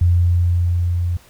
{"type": "tone with level ramp", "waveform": "sine", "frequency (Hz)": 87.31, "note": "F2", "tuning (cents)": 0, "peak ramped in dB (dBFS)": [-10, -17], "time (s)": [0.01, 1.17], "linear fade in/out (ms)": 5, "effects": ["pink hiss -49 dBFS RMS until 1.29 s"]}